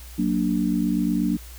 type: chord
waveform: sine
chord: Gb augmented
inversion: none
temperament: equal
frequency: 185 / 233.1 / 293.7 Hz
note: Gb3 / Bb3 / D4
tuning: 0 / 0 / 0 cents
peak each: -24 dBFS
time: 0.18-1.37 s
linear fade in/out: 10 ms
effects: added 60 Hz sine -39 dBFS peak until 1.58 s + white hiss -46 dBFS RMS until 1.58 s